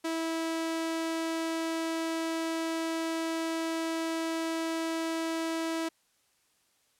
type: tone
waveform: sawtooth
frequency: 326.5 Hz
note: E4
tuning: 17 cents flat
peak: -26 dBFS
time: 0.04-5.89 s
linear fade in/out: 10 ms
effects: white hiss -70 dBFS RMS until 6.99 s + low-pass 11000 Hz 12 dB/octave